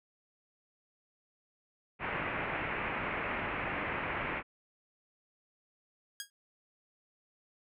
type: low-pass noise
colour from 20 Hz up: white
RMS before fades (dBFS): -36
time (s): 1.99-4.43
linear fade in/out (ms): 50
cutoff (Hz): 2500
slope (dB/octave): 48
type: tone with exponential decay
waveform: 10% pulse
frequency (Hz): 1637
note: G#6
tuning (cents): -25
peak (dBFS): -26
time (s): 6.2-6.3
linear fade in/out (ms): 1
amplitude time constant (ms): 21
effects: none